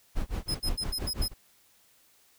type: noise with tremolo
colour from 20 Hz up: brown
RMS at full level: -29 dBFS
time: 0.15-1.34 s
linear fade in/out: 20 ms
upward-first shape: sine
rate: 5.9 Hz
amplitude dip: 100%
type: tone bursts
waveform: sawtooth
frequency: 5100 Hz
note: D#8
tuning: 42 cents sharp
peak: -27 dBFS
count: 6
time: 0.48-1.283 s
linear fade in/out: 10 ms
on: 68 ms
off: 79 ms
effects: white hiss -63 dBFS RMS until 2.38 s